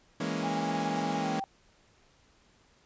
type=chord; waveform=sawtooth; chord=A# half-diminished seventh; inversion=second; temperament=equal; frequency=164.81 / 207.7 / 233.1 / 277.2 Hz; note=E3 / G#3 / A#3 / C#4; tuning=0 / 0 / 0 / 0 cents; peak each=-32 dBFS; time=0.2-1.4 s; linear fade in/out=5 ms
type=tone with pitch glide; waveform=sine; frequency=814 to 778.1 Hz; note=G#5 to G5; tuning=-35 to -13 cents; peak=-33 dBFS; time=0.43-1.44 s; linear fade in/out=0 ms; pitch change=-78 cents; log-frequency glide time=1.19-1.27 s
effects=pink hiss -64 dBFS RMS until 2.85 s + resampled to 16000 Hz